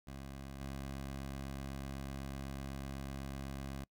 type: tone with level steps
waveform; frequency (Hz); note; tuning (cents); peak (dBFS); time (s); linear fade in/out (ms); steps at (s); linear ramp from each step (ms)
15% pulse; 68; C#2; -33; -39 / -35; 0.07-3.84; 5; 0.6; 10
effects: noise-tail reverb RT60 0.1 s tail -25 dB re dry